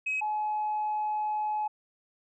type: tone pair in turn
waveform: sine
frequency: 2546 / 849.6 Hz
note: D#7 / G#5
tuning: +39 / +39 cents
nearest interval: octave + perfect fifth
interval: 1900 cents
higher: first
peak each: -26 dBFS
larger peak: neither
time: 0.06-0.21 / 0.21-1.68 s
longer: second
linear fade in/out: 10 ms
effects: tanh soft clip ceiling -24 dBFS